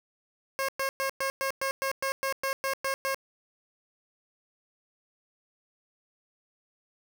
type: tone bursts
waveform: 15% pulse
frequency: 540 Hz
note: C#5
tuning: 45 cents flat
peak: -21 dBFS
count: 13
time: 0.59-3.145 s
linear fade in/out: 0 ms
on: 95 ms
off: 110 ms
effects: none